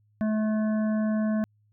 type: harmonic tone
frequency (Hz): 215.9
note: A3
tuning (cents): -33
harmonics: 1 / 3 / 5 / 7 / 8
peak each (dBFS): -23 / -33 / -43 / -44 / -47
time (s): 0.21-1.44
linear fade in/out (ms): 0
effects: added 105 Hz sine -62 dBFS peak until 1.72 s